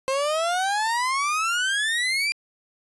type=exponential sweep; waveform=30% pulse; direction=up; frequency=523.3 to 2400 Hz; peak=-19 dBFS; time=0.08-2.32 s; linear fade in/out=0 ms; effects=resampled to 24000 Hz